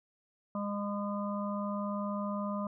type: harmonic tone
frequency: 203.7 Hz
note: G#3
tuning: 33 cents flat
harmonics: 1 / 3 / 5 / 6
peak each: -34 / -39 / -41 / -42 dBFS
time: 0.55-2.67 s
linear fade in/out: 2 ms
effects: none